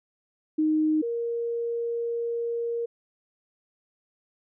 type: tone pair in turn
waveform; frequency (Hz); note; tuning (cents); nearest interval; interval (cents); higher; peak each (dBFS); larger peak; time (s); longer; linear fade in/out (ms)
sine; 310.2 / 468.1; D#4 / A#4; -5 / +7; perfect fifth; 712; second; -20 / -26; first; 0.58-1.02 / 1.02-2.86; second; 10
effects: none